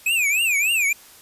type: tone with vibrato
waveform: square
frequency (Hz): 2500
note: D#7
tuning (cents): +8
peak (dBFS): -18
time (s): 0.06-0.93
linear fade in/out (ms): 5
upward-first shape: triangle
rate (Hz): 3.4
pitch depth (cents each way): 230
effects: white hiss -47 dBFS RMS until 1.21 s + resampled to 32000 Hz